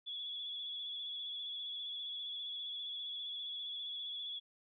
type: tone with vibrato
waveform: sine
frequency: 3400 Hz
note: G#7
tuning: 40 cents sharp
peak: -40 dBFS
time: 0.06-4.4 s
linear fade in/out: 20 ms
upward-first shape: square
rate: 15 Hz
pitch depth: 25 cents each way
effects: none